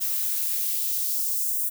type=noise with high-pass filter sweep; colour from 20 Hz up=violet; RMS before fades=-26 dBFS; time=0-1.7 s; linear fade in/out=20 ms; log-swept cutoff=890 to 9200 Hz; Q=1.1; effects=none